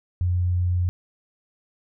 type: tone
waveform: sine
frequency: 89.2 Hz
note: F2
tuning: 37 cents sharp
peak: -19 dBFS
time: 0.21-0.89 s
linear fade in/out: 0 ms
effects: none